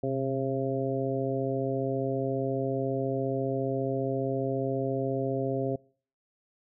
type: harmonic tone with a mistuned harmonic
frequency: 134.6 Hz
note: C3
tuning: 49 cents sharp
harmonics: 1 / 2 / 3 / 4 / 5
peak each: -33 / -33 / -32 / -33 / -36 dBFS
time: 0.03-5.76 s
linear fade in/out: 5 ms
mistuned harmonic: 1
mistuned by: -65 cents
effects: noise-tail reverb RT60 0.5 s tail -26 dB re dry